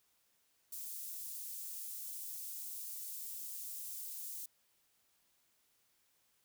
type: high-pass noise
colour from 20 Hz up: white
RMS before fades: -45 dBFS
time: 0.72-4.46 s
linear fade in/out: 5 ms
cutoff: 8100 Hz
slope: 12 dB/octave
effects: white hiss -75 dBFS RMS until 6.44 s